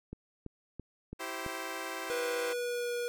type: click train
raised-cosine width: 3 ms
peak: -28 dBFS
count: 5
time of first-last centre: 0.13-1.463 s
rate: 3 Hz
type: chord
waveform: 10% pulse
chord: C major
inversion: first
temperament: equal with one note detuned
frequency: 329.6 / 387.7 / 523.3 Hz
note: E4 / G4 / C5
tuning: 0 / -19 / 0 cents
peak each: -33 / -33 / -33 dBFS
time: 1.19-2.54 s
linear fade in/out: 20 ms
type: tone with pitch glide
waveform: square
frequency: 487.5 to 481.1 Hz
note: B4 to B4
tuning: -23 to -45 cents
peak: -33 dBFS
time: 2.1-3.08 s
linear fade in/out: 0 ms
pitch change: -22 cents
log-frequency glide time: 2.46-2.94 s
effects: none